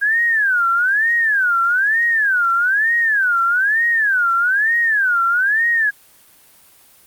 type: tone with vibrato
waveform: sine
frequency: 1600 Hz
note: G6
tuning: 35 cents sharp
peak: -13 dBFS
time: 0.01-5.91 s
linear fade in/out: 20 ms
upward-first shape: sine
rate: 1.1 Hz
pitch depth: 280 cents each way
effects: white hiss -49 dBFS RMS until 7.06 s + Opus 32 kbps